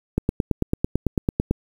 click train, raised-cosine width 3 ms, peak -6 dBFS, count 13, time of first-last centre 0.18-1.51 s, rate 9.02 Hz, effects 7-bit

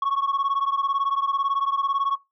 sine beating tone pair, 1100 / 1118 Hz, C#6 / C#6, -14 / +14 cents, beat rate 18 Hz, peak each -22 dBFS, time 0.02-2.16 s, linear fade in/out 5 ms, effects noise-tail reverb RT60 0.2 s tail -18 dB re dry + tanh soft clip ceiling -18 dBFS

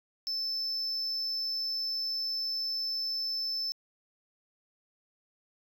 sine tone, 5274 Hz, E8, in tune, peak -28 dBFS, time 0.27-3.72 s, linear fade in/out 0 ms, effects tanh soft clip ceiling -29 dBFS + 11-bit

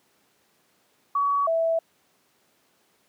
sine tone pair in turn, 1131 / 657.5 Hz, C#6 / E5, +34 / -5 cents, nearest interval major sixth, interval 939 cents, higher first, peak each -20 dBFS, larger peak neither, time 1.15-1.47 / 1.47-1.79 s, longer neither, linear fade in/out 5 ms, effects pink hiss -65 dBFS RMS until 3.08 s + high-pass 200 Hz 12 dB/octave

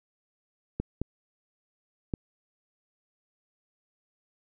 clicks, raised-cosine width 3 ms, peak -16 dBFS, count 3, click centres 0.8 / 1.016 / 2.138 s, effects none

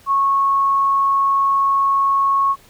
sine tone, 1100 Hz, C#6, 14 cents flat, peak -13 dBFS, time 0.06-2.56 s, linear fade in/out 50 ms, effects pink hiss -49 dBFS RMS until 2.69 s

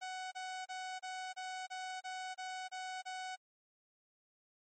sawtooth tone bursts, 745 Hz, F#5, 12 cents sharp, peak -37 dBFS, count 10, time 0.01-3.362 s, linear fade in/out 20 ms, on 310 ms, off 28 ms, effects MP3 32 kbps

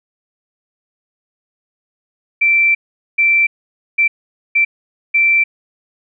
sine tone bursts at uneven times, 2342 Hz, D7, 5 cents flat, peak -9 dBFS, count 5, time 2.41-2.75 / 3.18-3.47 / 3.98-4.08 / 4.55-4.65 / 5.14-5.44 s, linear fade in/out 10 ms, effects none

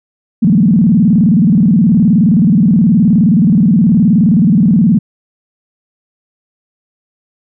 sine tone with vibrato, 196 Hz, G3, in tune, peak -5 dBFS, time 0.42-4.99 s, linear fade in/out 10 ms, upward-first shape square, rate 19 Hz, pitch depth 260 cents each way, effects none

